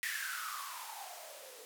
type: noise with band-pass filter sweep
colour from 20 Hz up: violet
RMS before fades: -43 dBFS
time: 0.03-1.65 s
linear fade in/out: 0 ms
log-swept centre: 1900 to 450 Hz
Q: 9.4
effects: none